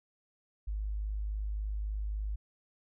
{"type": "tone", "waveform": "sine", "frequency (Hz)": 51.8, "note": "G#1", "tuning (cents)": -4, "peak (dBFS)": -32, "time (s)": [0.67, 2.36], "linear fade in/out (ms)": 10, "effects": []}